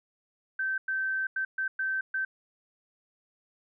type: tone bursts at uneven times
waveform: sine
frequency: 1549 Hz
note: G6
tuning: 21 cents flat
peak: -27 dBFS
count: 6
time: 0.59-0.78 / 0.88-1.27 / 1.36-1.45 / 1.58-1.68 / 1.79-2.01 / 2.14-2.25 s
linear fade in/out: 5 ms
effects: none